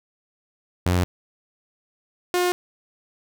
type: tone pair in turn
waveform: sawtooth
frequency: 89.4 / 357.6 Hz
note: F2 / F4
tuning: +41 / +41 cents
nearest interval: 2 octaves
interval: 2400 cents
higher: second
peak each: -14 / -15 dBFS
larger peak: first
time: 0.86-1.04 / 2.34-2.52 s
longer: neither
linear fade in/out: 0 ms
effects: none